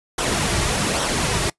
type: noise with flanger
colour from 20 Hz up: pink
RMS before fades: -21 dBFS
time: 0.18-1.5 s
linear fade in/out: 5 ms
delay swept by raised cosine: 0.42 to 4.02 ms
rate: 1.2 Hz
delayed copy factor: -0.5
effects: noise-tail reverb RT60 0.1 s tail -22 dB re dry + resampled to 24000 Hz